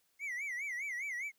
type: tone with vibrato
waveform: triangle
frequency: 2107 Hz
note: C7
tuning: 12 cents sharp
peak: -35 dBFS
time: 0.19-1.32 s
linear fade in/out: 50 ms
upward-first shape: sine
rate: 4.9 Hz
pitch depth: 170 cents each way
effects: white hiss -75 dBFS RMS until 1.38 s